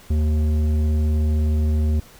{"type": "tone with tanh clipping", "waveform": "sine", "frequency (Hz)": 76.6, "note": "D#2", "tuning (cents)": -27, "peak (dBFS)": -18, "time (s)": [0.1, 2], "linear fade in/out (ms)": 5, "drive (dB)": 11, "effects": ["pink hiss -47 dBFS RMS until 2.19 s"]}